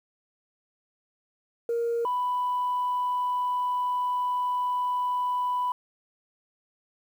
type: tone pair in turn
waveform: sine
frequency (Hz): 467.8 / 991.2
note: A#4 / B5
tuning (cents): +6 / +6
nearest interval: octave + minor second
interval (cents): 1300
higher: second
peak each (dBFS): -23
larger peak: neither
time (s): 1.69-2.05 / 2.05-5.72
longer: second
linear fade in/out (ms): 2
effects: tanh soft clip ceiling -21 dBFS + 9-bit